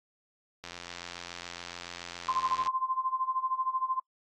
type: click train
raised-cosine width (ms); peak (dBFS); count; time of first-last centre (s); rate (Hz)
0.2; -23; 178; 0.64-2.672; 87.1
type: tone with tremolo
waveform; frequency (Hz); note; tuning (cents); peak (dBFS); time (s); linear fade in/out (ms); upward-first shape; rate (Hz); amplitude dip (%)
sine; 1042; C6; -7; -25; 2.28-4; 10; sine; 13; 85
effects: noise-tail reverb RT60 0.1 s tail -25 dB re dry + AAC 32 kbps